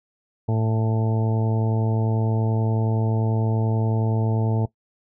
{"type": "harmonic tone with a mistuned harmonic", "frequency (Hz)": 111.3, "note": "A2", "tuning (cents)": 20, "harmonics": [1, 2, 3, 4, 5, 6, 7, 8], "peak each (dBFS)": [-20, -28, -33, -30, -38, -35, -39, -36], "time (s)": [0.48, 4.66], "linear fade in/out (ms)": 10, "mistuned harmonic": 8, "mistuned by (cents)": -17, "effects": ["noise-tail reverb RT60 0.1 s tail -18 dB re dry"]}